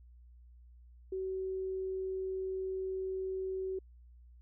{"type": "tone", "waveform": "sine", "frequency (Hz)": 378.3, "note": "F#4", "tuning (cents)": 38, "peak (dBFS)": -34, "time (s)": [1.12, 3.79], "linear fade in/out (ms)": 5, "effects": ["added 60 Hz sine -54 dBFS peak until 4.41 s"]}